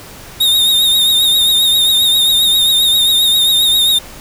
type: tone with vibrato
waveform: 45% pulse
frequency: 3700 Hz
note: A#7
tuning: 14 cents flat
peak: -8 dBFS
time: 0.4-3.99 s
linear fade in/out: 10 ms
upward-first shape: triangle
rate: 7.5 Hz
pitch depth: 58 cents each way
effects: pink hiss -34 dBFS RMS until 4.2 s